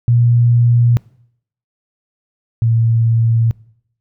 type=tone pair in turn; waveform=sine; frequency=119.3 / 114.66 Hz; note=A#2 / A#2; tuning=+41 / -28 cents; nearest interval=minor second; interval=69 cents; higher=first; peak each=-8 / -10 dBFS; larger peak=first; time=0.08-0.97 / 2.62-3.51 s; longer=neither; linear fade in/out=0 ms; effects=noise-tail reverb RT60 0.7 s tail -23 dB re dry